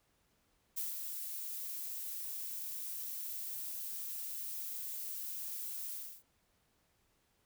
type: noise with ADSR envelope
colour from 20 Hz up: violet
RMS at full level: -37 dBFS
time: 0.76-6.23 s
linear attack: 20 ms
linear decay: 160 ms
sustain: -5 dB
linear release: 290 ms
effects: pink hiss -75 dBFS RMS until 7.45 s